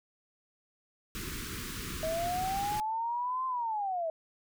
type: band-stop noise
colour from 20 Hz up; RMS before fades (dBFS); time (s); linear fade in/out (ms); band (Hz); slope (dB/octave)
pink; -39; 1.15-2.8; 0; 430 to 1100; 48
type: linear two-way sweep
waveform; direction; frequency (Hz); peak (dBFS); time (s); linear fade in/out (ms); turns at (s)
sine; up then down; 630 to 1046.5 to 630; -30; 2.03-4.1; 2; 3.46
effects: none